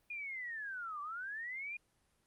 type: linear two-way sweep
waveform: sine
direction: down then up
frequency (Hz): 2453 to 1141 to 2453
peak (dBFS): -40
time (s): 0.1-1.77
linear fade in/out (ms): 5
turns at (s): 1.01
effects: pink hiss -75 dBFS RMS until 2.26 s + Opus 32 kbps